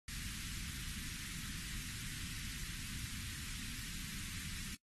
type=band-stop noise; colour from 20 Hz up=pink; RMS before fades=-45 dBFS; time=0.08-4.75 s; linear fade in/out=2 ms; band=230 to 1600 Hz; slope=24 dB/octave; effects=noise-tail reverb RT60 0.1 s tail -21 dB re dry + AAC 32 kbps